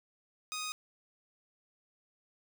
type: tone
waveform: 10% pulse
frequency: 1247 Hz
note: D#6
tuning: 3 cents sharp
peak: -28 dBFS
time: 0.52-0.72 s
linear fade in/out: 0 ms
effects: none